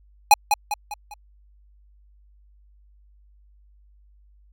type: tone with echo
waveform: square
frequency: 830.6 Hz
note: G#5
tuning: in tune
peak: -9 dBFS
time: 0.31-0.34 s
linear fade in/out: 2 ms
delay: 200 ms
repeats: 4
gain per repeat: -7 dB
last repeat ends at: 1.14 s
effects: added 50 Hz sine -52 dBFS peak until 4.52 s